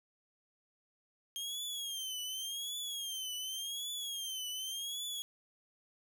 sawtooth tone with vibrato, 3206 Hz, G7, 38 cents sharp, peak -35 dBFS, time 1.36-5.22 s, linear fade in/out 0 ms, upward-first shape triangle, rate 0.88 Hz, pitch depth 140 cents each way, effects none

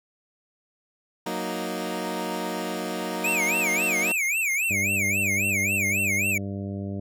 15% pulse chord, D# minor, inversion first, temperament equal, 185 / 233.1 / 311.1 Hz, F#3 / A#3 / D#4, 0 / 0 / 0 cents, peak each -26 dBFS, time 1.26-4.12 s, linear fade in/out 5 ms
square tone with vibrato, 2394 Hz, D7, 33 cents sharp, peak -23 dBFS, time 3.24-6.38 s, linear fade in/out 5 ms, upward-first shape sine, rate 3.7 Hz, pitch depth 220 cents each way
harmonic tone, 99 Hz, G2, 18 cents sharp, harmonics 1 / 2 / 3 / 4 / 5 / 6 / 7, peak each -32 / -32 / -38 / -41 / -47 / -42 / -50 dBFS, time 4.7-7 s, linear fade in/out 5 ms
effects none

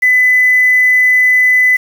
sine tone with quantisation, 2005 Hz, B6, 26 cents sharp, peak -6 dBFS, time 0.02-1.77 s, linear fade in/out 10 ms, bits 5, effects none

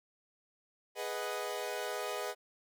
sawtooth chord, G# minor seventh, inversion none, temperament equal, 415.3 / 493.9 / 622.3 / 740 Hz, G#4 / B4 / D#5 / F#5, 0 / 0 / 0 / 0 cents, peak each -37 / -37 / -37 / -40 dBFS, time 0.95-2.35 s, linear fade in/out 50 ms, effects none

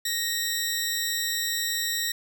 15% pulse tone pair together, 1864.7 / 3951 Hz, A#6 / B7, 0 / 0 cents, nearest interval octave + minor second, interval 1300 cents, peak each -22 dBFS, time 0.05-2.12 s, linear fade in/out 5 ms, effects none

